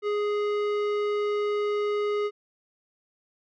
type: tone with tanh clipping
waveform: sine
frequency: 415.3 Hz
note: G#4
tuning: in tune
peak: -26 dBFS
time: 0.02-2.31 s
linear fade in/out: 50 ms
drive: 15 dB
effects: none